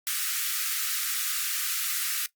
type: high-pass noise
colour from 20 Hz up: white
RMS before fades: -29 dBFS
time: 0.07-2.26 s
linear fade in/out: 0 ms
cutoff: 1200 Hz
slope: 96 dB/octave
effects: noise-tail reverb RT60 0.1 s tail -17 dB re dry + Opus 48 kbps